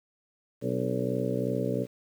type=harmonic tone with a mistuned harmonic; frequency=62.8 Hz; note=B1; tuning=30 cents sharp; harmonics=2 / 3 / 4 / 5 / 6 / 7 / 8 / 9; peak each=-33 / -34 / -34 / -37 / -38 / -33 / -36 / -35 dBFS; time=0.61-1.87 s; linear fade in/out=50 ms; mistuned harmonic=5; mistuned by=-59 cents; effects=9-bit